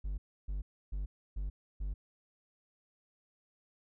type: tone bursts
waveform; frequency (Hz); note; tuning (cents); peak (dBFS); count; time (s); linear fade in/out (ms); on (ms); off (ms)
triangle; 49; G1; 0; -32; 5; 0.04-1.94; 10; 140; 300
effects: none

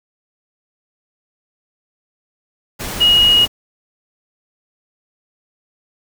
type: tone in noise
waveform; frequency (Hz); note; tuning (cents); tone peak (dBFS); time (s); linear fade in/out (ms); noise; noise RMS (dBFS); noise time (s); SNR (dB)
sine; 2886; F#7; -44; -8; 3-3.46; 20; pink; -25; 2.79-3.48; +14
effects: none

